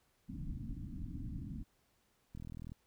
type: low-pass noise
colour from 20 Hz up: pink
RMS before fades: -43 dBFS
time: 0.28-1.64 s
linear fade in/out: 20 ms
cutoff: 300 Hz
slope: 96 dB/octave
type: click train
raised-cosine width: 5 ms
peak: -35 dBFS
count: 16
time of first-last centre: 2.35-2.719 s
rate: 40.6 Hz
effects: pink hiss -75 dBFS RMS until 2.86 s